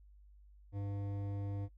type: tone with hard clipping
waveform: sine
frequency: 100.3 Hz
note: G2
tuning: 40 cents sharp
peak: -39 dBFS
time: 0.72-1.69 s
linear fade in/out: 50 ms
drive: 13 dB
effects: noise-tail reverb RT60 0.1 s tail -21 dB re dry + added 50 Hz sine -57 dBFS peak until 1.77 s